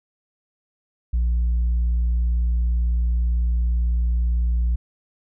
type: tone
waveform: sine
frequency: 59 Hz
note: A#1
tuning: 22 cents sharp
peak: -15 dBFS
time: 1.13-4.76 s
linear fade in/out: 10 ms
effects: tanh soft clip ceiling -16 dBFS